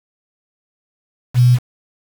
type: tone with quantisation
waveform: sine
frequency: 123.47 Hz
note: B2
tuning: in tune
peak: -7 dBFS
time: 1.34-1.59 s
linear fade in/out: 50 ms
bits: 5
effects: none